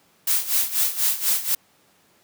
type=noise with tremolo; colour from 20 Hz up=blue; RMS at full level=-19 dBFS; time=0.27-1.55 s; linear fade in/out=5 ms; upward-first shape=sine; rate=4.1 Hz; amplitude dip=80%; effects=pink hiss -59 dBFS RMS until 2.23 s + high-pass 150 Hz 12 dB/octave